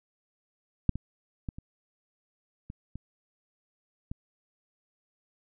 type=clicks; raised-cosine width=5 ms; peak=-9 / -21 / -21 / -29 / -27 / -26 / -23 dBFS; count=7; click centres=0.893 / 0.956 / 1.488 / 1.585 / 2.701 / 2.956 / 4.115 s; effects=none